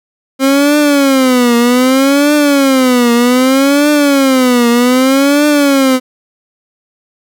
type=tone with vibrato; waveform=30% pulse; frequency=264.9 Hz; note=C4; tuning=22 cents sharp; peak=-4 dBFS; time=0.39-6 s; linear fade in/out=50 ms; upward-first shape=triangle; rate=0.64 Hz; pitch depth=210 cents each way; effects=none